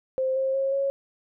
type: tone with pitch steps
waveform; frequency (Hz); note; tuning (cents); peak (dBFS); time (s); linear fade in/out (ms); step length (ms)
sine; 523.3 / 532.1 / 541.1 / 550.3; C5 / C5 / C#5 / C#5; 0 / +29 / -42 / -13; -22; 0.18-0.9; 0; 180
effects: none